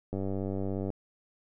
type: click train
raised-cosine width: 2 ms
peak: -21 dBFS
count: 76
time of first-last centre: 0.13-0.902 s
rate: 97.1 Hz
effects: none